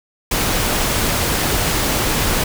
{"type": "noise", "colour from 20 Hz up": "pink", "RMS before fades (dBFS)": -18, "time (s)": [0.31, 2.44], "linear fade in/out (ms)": 5, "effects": []}